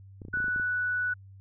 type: clicks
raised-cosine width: 3 ms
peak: -30 dBFS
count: 10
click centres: 0.218 / 0.251 / 0.284 / 0.34 / 0.372 / 0.403 / 0.443 / 0.482 / 0.561 / 0.598 s
type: tone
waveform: sine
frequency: 1480 Hz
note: F#6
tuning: in tune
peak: -26 dBFS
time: 0.33-1.14 s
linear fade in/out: 10 ms
effects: added 97 Hz sine -47 dBFS peak until 1.4 s